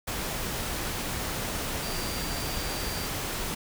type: tone in noise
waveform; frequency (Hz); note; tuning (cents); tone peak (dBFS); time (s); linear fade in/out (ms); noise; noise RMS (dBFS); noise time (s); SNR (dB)
sine; 4699; D8; 0; -40; 1.82-3.07; 10; pink; -32; 0.07-3.55; -11
effects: none